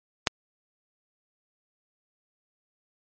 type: click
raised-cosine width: 0.2 ms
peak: -3 dBFS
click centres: 0.272 s
effects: MP3 48 kbps